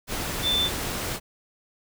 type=tone in noise; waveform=sine; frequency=3534 Hz; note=A7; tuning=7 cents sharp; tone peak=-21 dBFS; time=0.42-0.7 s; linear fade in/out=50 ms; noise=pink; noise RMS=-30 dBFS; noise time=0.07-1.2 s; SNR=+6 dB; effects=none